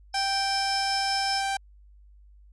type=tone with tremolo; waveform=sine; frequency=5240 Hz; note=E8; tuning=11 cents flat; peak=-27 dBFS; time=0.13-1.43 s; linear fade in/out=50 ms; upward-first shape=sine; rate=5.2 Hz; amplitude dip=30%
type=tone; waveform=sawtooth; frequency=784 Hz; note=G5; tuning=in tune; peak=-22 dBFS; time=0.14-1.57 s; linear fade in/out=5 ms
effects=added 50 Hz sine -50 dBFS peak until 2.52 s + resampled to 24000 Hz